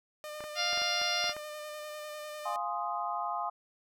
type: tone with vibrato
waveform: sawtooth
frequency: 603 Hz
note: D5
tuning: 46 cents sharp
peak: -36 dBFS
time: 0.24-2.56 s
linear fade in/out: 0 ms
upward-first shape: square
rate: 10 Hz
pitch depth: 13 cents each way
type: clicks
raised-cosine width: 0.5 ms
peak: -28 dBFS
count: 9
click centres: 0.406 / 0.44 / 0.731 / 0.775 / 0.818 / 1.016 / 1.242 / 1.295 / 1.366 s
type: harmonic tone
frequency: 700 Hz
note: F5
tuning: 4 cents sharp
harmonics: 1 / 2 / 3 / 4 / 5 / 6 / 7 / 8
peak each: -37 / -37 / -37 / -37 / -37 / -37 / -37 / -37 dBFS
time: 0.55-1.34 s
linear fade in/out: 50 ms
type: chord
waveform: sine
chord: F minor seventh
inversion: none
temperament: equal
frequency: 698.5 / 830.6 / 1046.5 / 1244.5 Hz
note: F5 / Ab5 / C6 / Eb6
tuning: 0 / 0 / 0 / 0 cents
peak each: -37 dBFS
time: 2.45-3.5 s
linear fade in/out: 10 ms
effects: none